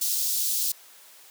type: high-pass noise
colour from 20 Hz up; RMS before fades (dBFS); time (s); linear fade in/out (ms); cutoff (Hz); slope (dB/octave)
white; -26; 0.01-0.72; 5; 4000; 24
effects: white hiss -51 dBFS RMS until 1.3 s + high-pass 400 Hz 12 dB/octave